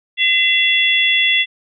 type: harmonic tone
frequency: 680 Hz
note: F5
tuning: 46 cents flat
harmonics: 3 / 4 / 5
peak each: -16 / -16 / -16 dBFS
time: 0.17-1.46 s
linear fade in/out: 50 ms
effects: none